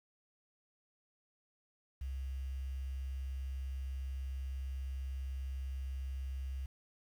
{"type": "tone with quantisation", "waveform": "sine", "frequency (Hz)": 66.5, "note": "C2", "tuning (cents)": 29, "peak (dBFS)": -37, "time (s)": [2.01, 6.66], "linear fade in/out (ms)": 5, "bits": 10, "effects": []}